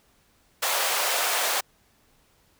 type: high-pass noise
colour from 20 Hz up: pink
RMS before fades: -25 dBFS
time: 0.62-1.61 s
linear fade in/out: 10 ms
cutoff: 560 Hz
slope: 24 dB/octave
effects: pink hiss -63 dBFS RMS until 2.59 s